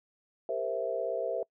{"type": "chord", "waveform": "sine", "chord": "C dominant seventh", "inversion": "second", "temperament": "equal with one note detuned", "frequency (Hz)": [397.7, 466.2, 523.3, 659.3], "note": ["G4", "Bb4", "C5", "E5"], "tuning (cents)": [25, 0, 0, 0], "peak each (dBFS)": [-39, -35, -35, -33], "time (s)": [0.49, 1.43], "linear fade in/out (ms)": 2, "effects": ["noise-tail reverb RT60 0.1 s tail -25 dB re dry"]}